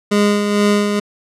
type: tone with tremolo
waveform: 25% pulse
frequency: 205.9 Hz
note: G#3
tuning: 15 cents flat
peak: -7 dBFS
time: 0.11-1 s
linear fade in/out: 10 ms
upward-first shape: sine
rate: 2.2 Hz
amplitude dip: 45%
effects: low-pass 9000 Hz 12 dB/octave